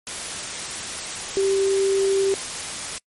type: tone in noise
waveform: sine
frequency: 390 Hz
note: G4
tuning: 9 cents flat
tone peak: -17 dBFS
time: 1.37-2.34 s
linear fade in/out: 0 ms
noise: white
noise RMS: -30 dBFS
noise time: 0.07-2.98 s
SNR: +10 dB
effects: noise-tail reverb RT60 0.1 s tail -26 dB re dry + MP3 48 kbps